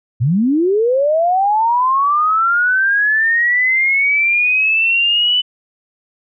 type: linear sweep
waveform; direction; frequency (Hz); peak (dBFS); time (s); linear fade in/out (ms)
sine; up; 106.3 to 3000; -11; 0.2-5.42; 20
effects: none